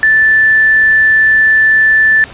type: tone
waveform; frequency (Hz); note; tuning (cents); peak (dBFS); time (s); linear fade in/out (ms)
sine; 1758; A6; -2; -5; 0.03-2.24; 0
effects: pink hiss -32 dBFS RMS until 2.33 s + resampled to 8000 Hz